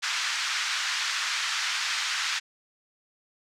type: band-pass noise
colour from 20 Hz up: pink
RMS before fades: -29 dBFS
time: 0.02-2.4 s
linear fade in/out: 20 ms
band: 1300 to 6400 Hz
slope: 24 dB/octave
effects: none